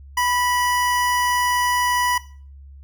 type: tone pair together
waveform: square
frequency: 987.8 / 1949.5 Hz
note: B5 / B6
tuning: 0 / -23 cents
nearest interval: octave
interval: 1177 cents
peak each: -20 / -24 dBFS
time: 0.17-2.18 s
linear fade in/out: 5 ms
effects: noise-tail reverb RT60 0.4 s tail -17 dB re dry + added 69 Hz sine -39 dBFS peak until 2.83 s

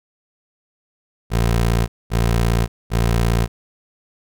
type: tone bursts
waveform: 20% pulse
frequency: 57.5 Hz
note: A#1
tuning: 23 cents flat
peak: -10 dBFS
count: 3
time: 1.3-3.48 s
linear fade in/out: 50 ms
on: 580 ms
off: 220 ms
effects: none

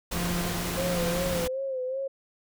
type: noise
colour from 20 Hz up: pink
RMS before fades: -32 dBFS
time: 0.11-1.48 s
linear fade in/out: 10 ms
type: tone with tremolo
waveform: 40% pulse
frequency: 174.61 Hz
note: F3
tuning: in tune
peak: -28 dBFS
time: 0.14-1.45 s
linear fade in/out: 5 ms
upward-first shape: sine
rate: 1.4 Hz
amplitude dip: 40%
type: tone with vibrato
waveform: sine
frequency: 525 Hz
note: C5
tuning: 6 cents sharp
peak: -28 dBFS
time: 0.77-2.08 s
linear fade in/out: 10 ms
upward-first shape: sine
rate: 2.6 Hz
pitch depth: 63 cents each way
effects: none

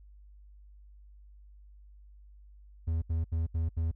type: tone bursts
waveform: triangle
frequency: 81.5 Hz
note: E2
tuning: 19 cents flat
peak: -25 dBFS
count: 5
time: 2.87-3.916 s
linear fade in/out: 10 ms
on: 150 ms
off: 74 ms
effects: added 50 Hz sine -51 dBFS peak until 3.95 s

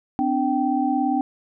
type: tone cluster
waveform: sine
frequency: 256.7 / 294.3 / 776 Hz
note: C4 / D4 / G5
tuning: -33 / +4 / -18 cents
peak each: -23 dBFS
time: 0.19-1.21 s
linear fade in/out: 0 ms
effects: none

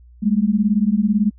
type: beating tone pair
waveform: sine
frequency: 200 / 218 Hz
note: G3 / A3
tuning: +35 / -16 cents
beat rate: 18 Hz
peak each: -17 dBFS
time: 0.22-1.31 s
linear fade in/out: 20 ms
effects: added 60 Hz sine -43 dBFS peak until 1.38 s

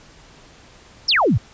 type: exponential sweep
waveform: sine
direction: down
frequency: 5930 to 86 Hz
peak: -13 dBFS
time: 1.08-1.38 s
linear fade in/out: 10 ms
effects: pink hiss -47 dBFS RMS until 1.53 s + resampled to 16000 Hz

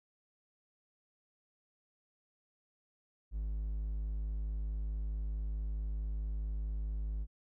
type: tone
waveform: triangle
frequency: 52.3 Hz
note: G#1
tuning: 13 cents sharp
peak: -32 dBFS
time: 3.31-7.27 s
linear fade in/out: 50 ms
effects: none

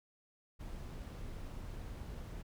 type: noise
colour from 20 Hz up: brown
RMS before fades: -45 dBFS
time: 0.59-2.43 s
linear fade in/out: 20 ms
effects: none

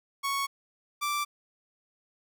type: tone pair in turn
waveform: sawtooth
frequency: 1108.7 / 1171.7 Hz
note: C#6 / D6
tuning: 0 / -4 cents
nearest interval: minor second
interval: 96 cents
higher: second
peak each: -24 dBFS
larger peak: neither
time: 0.23-0.47 / 1.01-1.25 s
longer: neither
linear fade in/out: 20 ms
effects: none

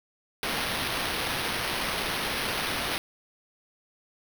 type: noise with sample-and-hold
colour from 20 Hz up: white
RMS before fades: -30 dBFS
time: 0.43-2.98 s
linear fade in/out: 0 ms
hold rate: 7350 Hz
effects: none

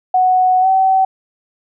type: tone with pitch glide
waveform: sine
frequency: 740 to 763 Hz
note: F#5 to G5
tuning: 0 to -47 cents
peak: -9 dBFS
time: 0.14-1.05 s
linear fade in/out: 5 ms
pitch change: +53 cents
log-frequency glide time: 0.61-0.67 s
effects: none

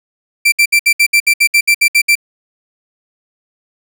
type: tone bursts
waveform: 40% pulse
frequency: 2349 Hz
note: D7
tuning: in tune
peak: -6 dBFS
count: 13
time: 0.45-2.154 s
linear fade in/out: 10 ms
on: 72 ms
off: 64 ms
effects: none

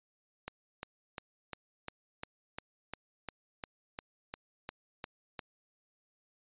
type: click train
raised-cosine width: 0.3 ms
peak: -23 dBFS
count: 15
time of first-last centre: 0.48-5.392 s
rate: 2.85 Hz
effects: resampled to 8000 Hz

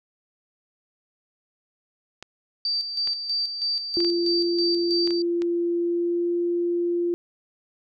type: clicks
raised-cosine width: 0.2 ms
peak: -20 dBFS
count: 7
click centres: 2.226 / 3.074 / 4.004 / 4.047 / 5.075 / 5.107 / 5.42 s
type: tone with tremolo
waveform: sine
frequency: 4649 Hz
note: D8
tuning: 18 cents flat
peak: -22 dBFS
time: 2.65-5.22 s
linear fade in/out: 2 ms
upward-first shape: square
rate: 3.1 Hz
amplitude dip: 55%
type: tone with pitch glide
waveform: sine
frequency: 344.1 to 346.7 Hz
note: F4 to F4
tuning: -26 to -13 cents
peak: -21 dBFS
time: 3.97-7.14 s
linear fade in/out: 0 ms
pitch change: +13 cents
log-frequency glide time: 5.8-6.33 s
effects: none

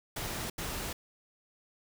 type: noise bursts at uneven times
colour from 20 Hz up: pink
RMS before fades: -37 dBFS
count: 2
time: 0.16-0.5 / 0.58-0.93 s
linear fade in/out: 5 ms
effects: none

